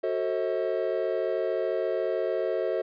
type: chord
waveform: triangle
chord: F# diminished seventh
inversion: none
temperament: just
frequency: 370 / 444 / 532.8 / 639.4 Hz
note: F#4 / A4 / C5 / Eb5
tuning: 0 / +16 / +31 / +47 cents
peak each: -29 dBFS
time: 0.03-2.82 s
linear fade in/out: 10 ms
effects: resampled to 11025 Hz